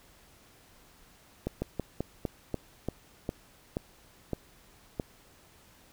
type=slowing click train; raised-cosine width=2 ms; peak=-17 dBFS; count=11; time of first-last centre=1.47-4.998 s; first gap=150 ms; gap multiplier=1.18; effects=pink hiss -59 dBFS RMS until 5.92 s